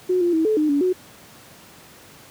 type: tone with pitch steps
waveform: sine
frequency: 365.3 / 348 / 321.5 / 432.9 / 305 / 285.3 / 367.1 Hz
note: F#4 / F4 / E4 / A4 / D#4 / C#4 / F#4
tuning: -22 / -6 / -43 / -28 / -34 / +50 / -14 cents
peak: -16 dBFS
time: 0.09-0.93 s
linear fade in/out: 10 ms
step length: 120 ms
effects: pink hiss -46 dBFS RMS until 2.3 s + high-pass 100 Hz 12 dB/octave